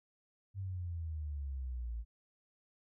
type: exponential sweep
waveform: sine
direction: down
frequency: 99.2 to 55 Hz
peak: -37 dBFS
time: 0.54-2.05 s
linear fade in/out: 50 ms
effects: none